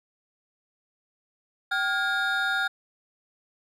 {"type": "tone cluster", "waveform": "triangle", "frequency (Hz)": [774, 1418, 1639, 3687], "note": ["G5", "F6", "G#6", "A#7"], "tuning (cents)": [-22, 26, -23, -20], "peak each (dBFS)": [-30, -24, -28, -32], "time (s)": [1.71, 2.68], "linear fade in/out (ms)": 10, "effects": []}